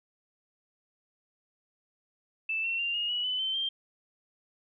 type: tone with pitch steps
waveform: sine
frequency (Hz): 2642 / 2712 / 2783 / 2856 / 2931 / 3009 / 3088 / 3169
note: E7 / E7 / F7 / F7 / F#7 / F#7 / G7 / G7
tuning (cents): +3 / +49 / -7 / +38 / -17 / +28 / -27 / +18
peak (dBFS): -28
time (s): 2.49-3.69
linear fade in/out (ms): 5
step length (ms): 150
effects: none